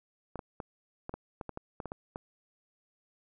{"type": "clicks", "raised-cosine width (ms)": 1, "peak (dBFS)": -24, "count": 12, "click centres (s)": [0.357, 0.392, 0.602, 1.094, 1.14, 1.412, 1.493, 1.574, 1.802, 1.857, 1.919, 2.159], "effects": []}